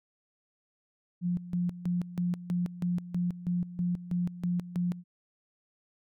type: tone with tremolo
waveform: sine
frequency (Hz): 176.5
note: F3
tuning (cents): +19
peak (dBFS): -26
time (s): 1.21-5.04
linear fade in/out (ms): 50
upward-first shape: square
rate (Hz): 3.1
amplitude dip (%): 80
effects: none